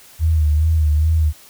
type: tone with vibrato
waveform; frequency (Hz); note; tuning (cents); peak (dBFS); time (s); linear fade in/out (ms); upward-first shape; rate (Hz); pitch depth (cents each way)
sine; 77.78; D#2; 0; -12; 0.19-1.33; 50; sine; 2.4; 65
effects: white hiss -45 dBFS RMS until 1.49 s